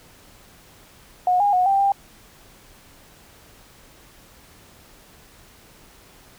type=tone with pitch steps; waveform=sine; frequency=726 / 814 / 730 / 786 / 794 Hz; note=F#5 / G#5 / F#5 / G5 / G5; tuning=-33 / -35 / -24 / +4 / +22 cents; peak=-15 dBFS; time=1.27-1.92 s; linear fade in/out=2 ms; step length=130 ms; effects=pink hiss -50 dBFS RMS until 6.38 s